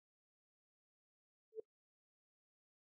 sine tone with exponential growth, 440 Hz, A4, in tune, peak -37 dBFS, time 1.52-1.6 s, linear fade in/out 5 ms, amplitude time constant 17 ms, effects noise-tail reverb RT60 0.1 s tail -23 dB re dry

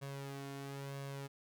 sawtooth tone with flanger, 138.59 Hz, C#3, in tune, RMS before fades -45 dBFS, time 0.01-1.28 s, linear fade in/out 20 ms, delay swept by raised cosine 1.8 to 2.8 ms, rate 1 Hz, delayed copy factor +0.55, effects none

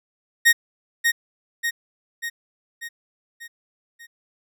40% pulse tone with echo, 1864.7 Hz, A#6, in tune, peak -10 dBFS, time 0.45-0.53 s, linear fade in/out 20 ms, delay 590 ms, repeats 6, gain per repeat -5 dB, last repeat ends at 4.07 s, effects none

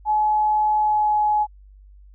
sine tone with pitch glide, 851 to 844.1 Hz, G#5 to G#5, +42 to +28 cents, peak -16 dBFS, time 0.05-1.47 s, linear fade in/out 50 ms, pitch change -14 cents, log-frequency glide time 0.79-1.17 s, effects added 49 Hz sine -44 dBFS peak until 2.14 s

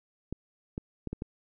clicks, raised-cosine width 3 ms, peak -21 dBFS, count 5, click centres 0.326 / 0.779 / 1.073 / 1.13 / 1.221 s, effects none

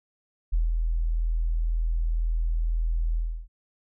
sine tone with ADSR envelope, 41 Hz, E1, 9 cents flat, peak -19 dBFS, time 0.52-3.48 s, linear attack 17 ms, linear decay 170 ms, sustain -3 dB, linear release 320 ms, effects none

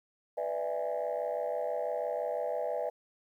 sine chord, E dominant seventh, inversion second, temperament just, 494.4 / 593.3 / 659.3 / 824.1 Hz, B4 / D5 / E5 / G#5, +2 / +18 / 0 / -14 cents, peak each -35 / -34 / -35 / -39 dBFS, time 0.37-2.9 s, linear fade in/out 10 ms, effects tanh soft clip ceiling -24 dBFS + 11-bit

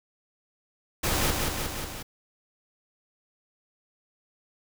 pink noise with echo, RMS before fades -26 dBFS, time 1.03-1.31 s, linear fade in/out 10 ms, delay 180 ms, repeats 4, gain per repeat -3 dB, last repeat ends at 2.03 s, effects none

